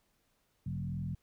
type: tone with frequency modulation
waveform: sine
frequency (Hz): 138.59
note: C#3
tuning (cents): 0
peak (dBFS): -34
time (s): 0.66-1.15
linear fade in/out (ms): 5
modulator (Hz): 42.3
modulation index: 1.3
effects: pink hiss -75 dBFS RMS until 1.22 s